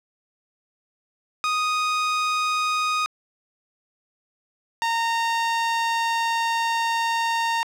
sawtooth tone pair in turn, 1244.5 / 920.4 Hz, D#6 / A#5, 0 / -22 cents, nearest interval perfect fourth, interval 522 cents, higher first, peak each -17 dBFS, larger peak neither, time 1.44-3.06 / 4.82-7.63 s, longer second, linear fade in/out 0 ms, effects low-pass 6000 Hz 12 dB/octave + 8-bit

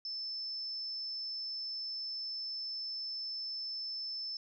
sine tone, 5274 Hz, E8, in tune, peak -37 dBFS, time 0.05-4.37 s, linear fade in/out 2 ms, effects none

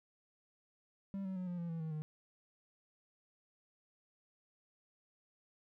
triangle tone with pitch steps, 196 / 189.32 / 182.87 / 176.65 / 170.63 / 164.82 / 159.2 / 153.78 Hz, G3 / F#3 / F#3 / F3 / F3 / E3 / D#3 / D#3, 0 / +40 / -20 / +20 / -40 / 0 / +40 / -20 cents, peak -36 dBFS, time 1.14-2.02 s, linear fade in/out 0 ms, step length 110 ms, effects none

